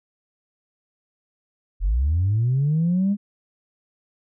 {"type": "linear sweep", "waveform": "sine", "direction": "up", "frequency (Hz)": [40.3, 207.7], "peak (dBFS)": -16, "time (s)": [1.8, 3.17], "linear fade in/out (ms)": 50, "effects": ["tanh soft clip ceiling -14 dBFS"]}